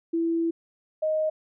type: tone pair in turn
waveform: sine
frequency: 332.1 / 623.5 Hz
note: E4 / D#5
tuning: +13 / +3 cents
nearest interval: major seventh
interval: 1090 cents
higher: second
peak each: -22 dBFS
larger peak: neither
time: 0.13-0.51 / 1.02-1.3 s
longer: first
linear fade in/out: 10 ms
effects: none